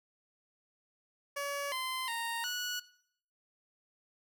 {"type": "tone with pitch steps", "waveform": "15% pulse", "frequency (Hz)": [567, 1034, 927, 1468], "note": ["C#5", "C6", "A#5", "F#6"], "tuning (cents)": [39, -21, -10, -14], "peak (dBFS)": -28, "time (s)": [1.36, 2.8], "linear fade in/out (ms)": 10, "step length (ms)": 360, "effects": ["noise-tail reverb RT60 0.6 s tail -17 dB re dry"]}